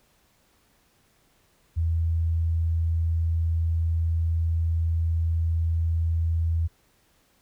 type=tone; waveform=sine; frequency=82.41 Hz; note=E2; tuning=in tune; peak=-21 dBFS; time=1.76-6.68 s; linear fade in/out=20 ms; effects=pink hiss -64 dBFS RMS until 7.41 s